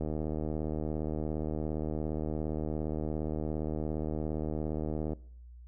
click train, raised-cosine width 2 ms, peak -21 dBFS, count 397, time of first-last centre 0.01-5.133 s, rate 77.3 Hz, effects noise-tail reverb RT60 0.6 s tail -22 dB re dry + added 60 Hz sine -47 dBFS peak until 5.67 s

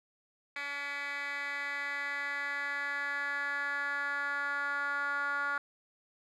10% pulse tone with band-pass filter sweep, 284.5 Hz, C#4, 45 cents sharp, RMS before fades -35 dBFS, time 0.56-5.58 s, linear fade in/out 2 ms, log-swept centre 2300 to 1400 Hz, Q 4.4, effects none

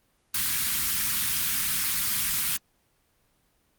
white band-stop noise, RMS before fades -26 dBFS, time 0.34-2.57 s, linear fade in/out 5 ms, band 240 to 1200 Hz, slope 24 dB/octave, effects pink hiss -68 dBFS RMS until 3.78 s + Opus 24 kbps

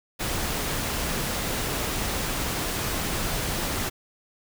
pink noise, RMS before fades -28 dBFS, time 0.19-3.9 s, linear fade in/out 20 ms, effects none

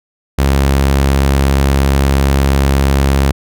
sawtooth tone, 68.5 Hz, C#2, 20 cents flat, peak -5 dBFS, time 0.38-3.32 s, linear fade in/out 10 ms, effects none

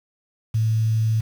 sine tone with quantisation, 110.9 Hz, A2, 14 cents sharp, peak -17 dBFS, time 0.54-1.21 s, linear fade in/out 10 ms, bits 7, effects none

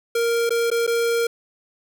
square tone with dropouts, 466.2 Hz, A#4, in tune, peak -19 dBFS, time 0.15-1.27 s, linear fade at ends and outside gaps 5 ms, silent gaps 0.494-0.505 / 0.703-0.714 / 0.867-0.875 s, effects none

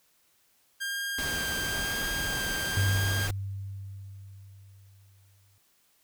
sawtooth tone with vibrato, 1600 Hz, G6, 35 cents sharp, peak -27 dBFS, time 0.8-3.28 s, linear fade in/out 20 ms, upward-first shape sine, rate 1 Hz, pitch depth 14 cents each way
pink noise, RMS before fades -35 dBFS, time 1.18-3.31 s, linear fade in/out 5 ms
sine tone with exponential decay, 98 Hz, G2, in tune, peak -22 dBFS, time 2.77-5.58 s, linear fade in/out 0 ms, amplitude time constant 610 ms
effects white hiss -67 dBFS RMS until 6.03 s

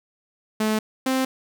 sawtooth tone pair in turn, 216.4 / 261.8 Hz, A3 / C4, -29 / +1 cents, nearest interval minor third, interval 330 cents, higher second, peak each -16 dBFS, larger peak neither, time 0.6-0.79 / 1.06-1.25 s, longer neither, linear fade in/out 5 ms, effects none

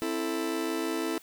40% pulse chord, A minor, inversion first, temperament just, 264 / 330 / 440 Hz, C4 / E4 / A4, +16 / +2 / 0 cents, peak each -35 / -30 / -34 dBFS, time 0.02-1.18 s, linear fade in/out 0 ms, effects white hiss -55 dBFS RMS until 1.22 s

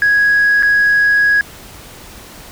sine tone with dropouts, 1661.2 Hz, G#6, in tune, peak -7 dBFS, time 0.02-1.41 s, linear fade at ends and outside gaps 1 ms, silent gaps 0.625-0.631 s, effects tanh soft clip ceiling -6 dBFS + pink hiss -36 dBFS RMS until 2.51 s

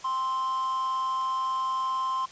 triangle tone with amplitude modulation, 1046.5 Hz, C6, in tune, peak -22 dBFS, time 0.04-2.26 s, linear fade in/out 10 ms, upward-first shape sine, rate 262 Hz, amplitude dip 40%, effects white hiss -48 dBFS RMS until 2.31 s + resampled to 16000 Hz

